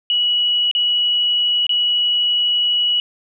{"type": "tone with dropouts", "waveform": "sine", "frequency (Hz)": 2928, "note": "F#7", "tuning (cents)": -19, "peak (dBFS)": -14, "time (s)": [0.1, 3], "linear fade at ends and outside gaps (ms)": 1, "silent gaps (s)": [[0.713, 0.75], [1.667, 1.693]], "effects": []}